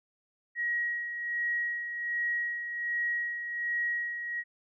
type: tone with tremolo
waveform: sine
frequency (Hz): 1900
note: A#6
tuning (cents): +33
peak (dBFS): -27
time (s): 0.55-4.44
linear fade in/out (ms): 50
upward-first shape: sine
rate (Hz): 1.3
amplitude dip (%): 55
effects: none